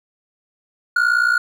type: ring-modulated tone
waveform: triangle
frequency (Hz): 1435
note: F6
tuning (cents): +47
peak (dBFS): -9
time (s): 0.96-1.38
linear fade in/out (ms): 2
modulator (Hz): 29.7
effects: none